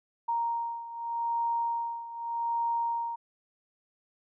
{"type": "beating tone pair", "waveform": "sine", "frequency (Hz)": [932.3, 933.13], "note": ["A#5", "A#5"], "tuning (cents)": [0, 1], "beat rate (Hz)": 0.83, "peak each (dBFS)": [-30, -34], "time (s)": [0.28, 3.16], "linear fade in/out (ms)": 10, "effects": []}